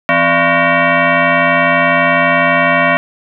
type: tone with frequency modulation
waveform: sine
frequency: 590 Hz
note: D5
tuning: 8 cents sharp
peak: -8 dBFS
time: 0.09-2.97 s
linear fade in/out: 0 ms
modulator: 424 Hz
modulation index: 4.4
effects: none